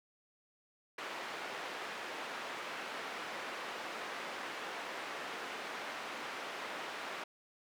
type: band-pass noise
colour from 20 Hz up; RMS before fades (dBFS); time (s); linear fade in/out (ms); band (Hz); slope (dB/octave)
white; -43; 0.98-7.24; 5; 330 to 2000; 12
effects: none